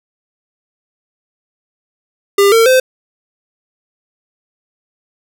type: tone with pitch steps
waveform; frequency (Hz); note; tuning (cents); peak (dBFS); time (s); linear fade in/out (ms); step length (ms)
square; 400.3 / 454.5 / 516.1; G4 / A#4 / C5; +36 / -44 / -24; -7; 2.38-2.8; 5; 140
effects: none